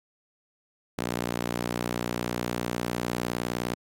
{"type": "tone with high-pass filter", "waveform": "sawtooth", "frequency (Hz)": 59.7, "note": "A#1", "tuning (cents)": 42, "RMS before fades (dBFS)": -31, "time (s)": [0.98, 3.75], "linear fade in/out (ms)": 5, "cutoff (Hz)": 200, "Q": 0.79, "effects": ["AAC 64 kbps"]}